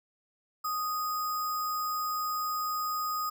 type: tone with sample-and-hold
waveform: sine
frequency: 1242 Hz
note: D#6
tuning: 3 cents flat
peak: -29 dBFS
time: 0.64-3.3 s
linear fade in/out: 10 ms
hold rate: 6300 Hz
effects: none

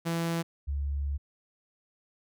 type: tone pair in turn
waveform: sawtooth / sine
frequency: 167.1 / 70.73 Hz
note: E3 / C#2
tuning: +24 / +35 cents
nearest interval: octave + minor third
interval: 1489 cents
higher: first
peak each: -24 / -28 dBFS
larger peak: first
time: 0.05-0.43 / 0.67-1.18 s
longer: second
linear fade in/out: 20 ms
effects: none

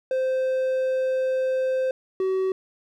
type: tone pair in turn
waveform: triangle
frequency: 520 / 378.4 Hz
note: C5 / F#4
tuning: -11 / +39 cents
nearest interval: tritone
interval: 550 cents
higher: first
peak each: -19 dBFS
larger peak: neither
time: 0.11-1.91 / 2.2-2.52 s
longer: first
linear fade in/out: 2 ms
effects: none

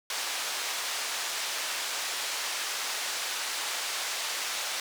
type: band-pass noise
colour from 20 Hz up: white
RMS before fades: -33 dBFS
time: 0.1-4.8 s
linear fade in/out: 2 ms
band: 630 to 6200 Hz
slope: 12 dB/octave
effects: none

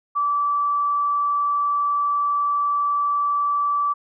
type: tone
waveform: sine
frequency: 1158 Hz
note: D6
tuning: 25 cents flat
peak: -18 dBFS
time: 0.15-3.94 s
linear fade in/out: 20 ms
effects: none

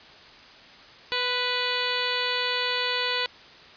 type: harmonic tone with a mistuned harmonic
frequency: 493.9 Hz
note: B4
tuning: in tune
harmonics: 1 / 2 / 3 / 4 / 5 / 6 / 7 / 8 / 9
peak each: -33 / -33 / -33 / -33 / -33 / -33 / -33 / -33 / -33 dBFS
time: 1.12-3.26 s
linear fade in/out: 0 ms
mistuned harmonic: 2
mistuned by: +21 cents
effects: white hiss -48 dBFS RMS until 3.76 s + resampled to 11025 Hz

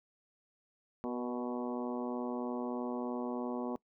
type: harmonic tone with a mistuned harmonic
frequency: 123.1 Hz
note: B2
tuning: 5 cents flat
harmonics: 2 / 3 / 4 / 5 / 6 / 7 / 8 / 9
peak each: -37 / -41 / -43 / -45 / -47 / -48 / -49 / -50 dBFS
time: 1.04-3.76 s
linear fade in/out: 0 ms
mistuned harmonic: 4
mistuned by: -34 cents
effects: noise-tail reverb RT60 0.1 s tail -22 dB re dry

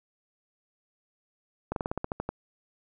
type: slowing click train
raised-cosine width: 1 ms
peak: -16 dBFS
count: 10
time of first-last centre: 1.72-2.29 s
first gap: 42 ms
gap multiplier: 1.1
effects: none

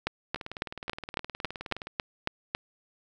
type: two click trains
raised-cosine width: 0.3 ms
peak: -21 / -11 dBFS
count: 30 / 10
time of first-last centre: 0.36-1.87 / 0.07-2.549 s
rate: 19.2 / 3.63 Hz
effects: none

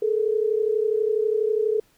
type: tone pair together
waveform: sine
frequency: 425.2 / 457.4 Hz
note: G#4 / A#4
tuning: +41 / -33 cents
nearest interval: minor second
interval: 126 cents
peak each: -21 / -24 dBFS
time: 0.02-1.8 s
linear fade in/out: 5 ms
effects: pink hiss -61 dBFS RMS until 1.97 s

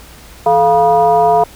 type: tone with frequency modulation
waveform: sine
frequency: 698.5 Hz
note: F5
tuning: in tune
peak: -7 dBFS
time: 0.46-1.44 s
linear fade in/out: 5 ms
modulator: 266 Hz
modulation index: 1
effects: added 60 Hz sine -40 dBFS peak until 1.55 s + pink hiss -39 dBFS RMS until 1.55 s

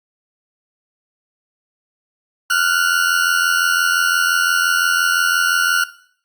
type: tone pair together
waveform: 40% pulse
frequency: 1396.9 / 1482.7 Hz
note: F6 / F#6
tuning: 0 / +3 cents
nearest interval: minor second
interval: 103 cents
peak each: -16 dBFS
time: 2.5-5.84 s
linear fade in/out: 5 ms
effects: noise-tail reverb RT60 0.6 s tail -18 dB re dry + Opus 48 kbps

